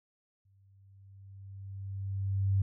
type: tone with exponential growth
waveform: sine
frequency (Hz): 97.6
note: G2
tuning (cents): -7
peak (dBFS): -23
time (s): 0.45-2.62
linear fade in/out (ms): 5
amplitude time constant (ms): 470
effects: none